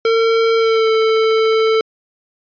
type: tone with pitch glide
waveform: square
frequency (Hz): 453.7 to 443.1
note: A#4 to A4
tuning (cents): -47 to +12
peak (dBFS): -12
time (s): 0.05-1.81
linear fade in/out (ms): 2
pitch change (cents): -41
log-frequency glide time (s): 0.56-0.9
effects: resampled to 11025 Hz